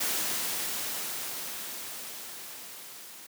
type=noise with level ramp; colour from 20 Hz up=white; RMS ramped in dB=-29 to -47 dBFS; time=0-3.27 s; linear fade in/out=10 ms; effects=high-pass 150 Hz 12 dB/octave